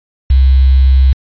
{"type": "tone with quantisation", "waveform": "sine", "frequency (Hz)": 66, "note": "C2", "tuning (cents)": 16, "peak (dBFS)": -4, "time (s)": [0.3, 1.13], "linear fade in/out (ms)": 5, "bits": 5, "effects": ["resampled to 11025 Hz"]}